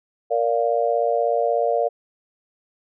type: chord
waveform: sine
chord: Bb major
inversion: none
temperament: just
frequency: 466.2 / 582.7 / 699.2 Hz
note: Bb4 / D5 / F5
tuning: 0 / -14 / +2 cents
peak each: -22 dBFS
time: 0.3-1.89 s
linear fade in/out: 20 ms
effects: none